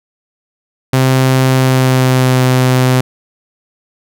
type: tone with pitch glide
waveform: sawtooth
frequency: 130.81 to 128.12 Hz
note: C3 to C3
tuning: 0 to -36 cents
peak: -4 dBFS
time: 0.93-3.01 s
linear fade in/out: 5 ms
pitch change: -36 cents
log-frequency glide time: 1.49-2.42 s
effects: none